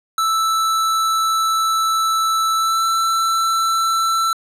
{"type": "tone with pitch glide", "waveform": "square", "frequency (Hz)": [1318.5, 1333.8], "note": ["E6", "E6"], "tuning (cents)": [0, 20], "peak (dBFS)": -16, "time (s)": [0.18, 4.33], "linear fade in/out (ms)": 2, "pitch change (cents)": 20, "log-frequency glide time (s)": [2.55, 2.86], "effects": ["low-pass 12000 Hz 12 dB/octave"]}